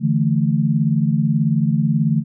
sine chord, D suspended second, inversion none, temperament just, 146.83 / 165.19 / 220.2 Hz, D3 / E3 / A3, 0 / +4 / +2 cents, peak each -18 / -19 / -19 dBFS, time 0-2.24 s, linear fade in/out 50 ms, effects none

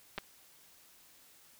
clicks, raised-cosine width 0.3 ms, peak -21 dBFS, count 2, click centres 0.179 / 0.184 s, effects white hiss -61 dBFS RMS until 1.59 s

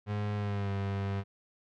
35% pulse tone with pitch glide, 103.83 to 98.68 Hz, G#2 to G2, 0 to +12 cents, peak -29 dBFS, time 0.06-1.24 s, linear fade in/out 50 ms, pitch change -88 cents, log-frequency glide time 0.35-0.71 s, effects low-pass 3000 Hz 12 dB/octave

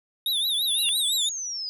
square tone with vibrato, 3673 Hz, A#7, 26 cents flat, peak -23 dBFS, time 0.26-1.29 s, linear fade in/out 2 ms, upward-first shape triangle, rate 5.9 Hz, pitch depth 150 cents each way
sine tone with exponential growth, 2794 Hz, F7, in tune, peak -23 dBFS, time 0.64-0.89 s, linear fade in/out 0 ms, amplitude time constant 54 ms
sine exponential sweep, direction down, 11175 to 4897 Hz, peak -29 dBFS, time 0.68-1.69 s, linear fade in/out 0 ms
effects none

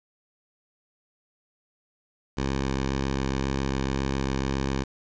10% pulse tone with vibrato, 67.3 Hz, C2, 49 cents sharp, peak -17 dBFS, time 2.37-4.84 s, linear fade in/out 10 ms, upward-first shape square, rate 1.9 Hz, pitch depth 9 cents each way, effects resampled to 16000 Hz + 8-bit

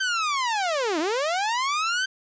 sawtooth linear two-way sweep, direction down then up, 1568 to 294 to 1568 Hz, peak -19 dBFS, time 0-2.06 s, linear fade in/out 10 ms, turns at 0.99 s, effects resampled to 16000 Hz + 9-bit

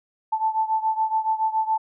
sine beating tone pair, 877 / 884.1 Hz, A5 / A5, -6 / +8 cents, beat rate 7.1 Hz, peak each -22 / -25 dBFS, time 0.32-1.78 s, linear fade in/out 10 ms, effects none

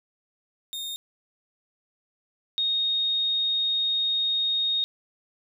40% pulse / sine tone pair in turn, 3677 / 3720 Hz, A#7 / A#7, -24 / -4 cents, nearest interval unison, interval 20 cents, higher second, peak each -30 / -22 dBFS, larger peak second, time 0.73-0.96 / 2.58-4.84 s, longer second, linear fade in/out 0 ms, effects none

